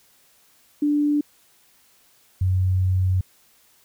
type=tone pair in turn; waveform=sine; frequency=293.7 / 92.86 Hz; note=D4 / F#2; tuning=0 / +7 cents; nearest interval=octave + minor sixth; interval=1993 cents; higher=first; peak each=-17 dBFS; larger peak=neither; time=0.82-1.21 / 2.41-3.21 s; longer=second; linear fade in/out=5 ms; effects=white hiss -58 dBFS RMS until 3.84 s